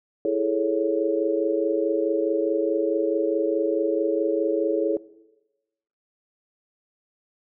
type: chord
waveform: sine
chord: A major seventh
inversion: second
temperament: equal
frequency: 329.6 / 415.3 / 440 / 554.4 Hz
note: E4 / G#4 / A4 / C#5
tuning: 0 / 0 / 0 / 0 cents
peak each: -26 dBFS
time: 0.25-4.97 s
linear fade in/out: 2 ms
effects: noise-tail reverb RT60 1.0 s tail -19 dB re dry